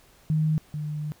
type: tone pair in turn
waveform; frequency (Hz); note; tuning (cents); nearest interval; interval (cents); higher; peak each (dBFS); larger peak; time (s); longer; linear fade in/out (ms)
sine; 155.56 / 150.61; D#3 / D3; 0 / +44; minor second; 56; first; -20 / -28; first; 0.3-0.58 / 0.74-1.12; second; 0
effects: pink hiss -57 dBFS RMS until 1.2 s